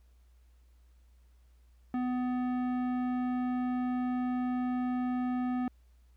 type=tone with tanh clipping; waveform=triangle; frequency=250 Hz; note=B3; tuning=21 cents sharp; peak=-31 dBFS; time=1.94-5.68 s; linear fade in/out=2 ms; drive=18 dB; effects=added 60 Hz sine -58 dBFS peak until 6.16 s + pink hiss -75 dBFS RMS until 6.16 s